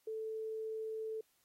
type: tone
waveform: sine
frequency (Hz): 440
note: A4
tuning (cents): 0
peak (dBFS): -38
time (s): 0.07-1.21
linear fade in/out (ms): 5
effects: white hiss -75 dBFS RMS until 1.44 s + AAC 48 kbps